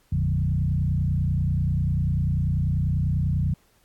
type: tone with frequency modulation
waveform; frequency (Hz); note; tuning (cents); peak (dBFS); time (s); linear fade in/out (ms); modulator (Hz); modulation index
sine; 113.4; A#2; -47; -20; 0.12-3.54; 5; 30.2; 1.8
effects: pink hiss -63 dBFS RMS until 3.84 s + AAC 64 kbps